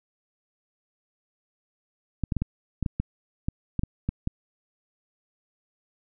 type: clicks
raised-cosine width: 5 ms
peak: -13 dBFS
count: 12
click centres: 2.237 / 2.322 / 2.367 / 2.42 / 2.827 / 2.862 / 3 / 3.485 / 3.793 / 3.835 / 4.09 / 4.274 s
effects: none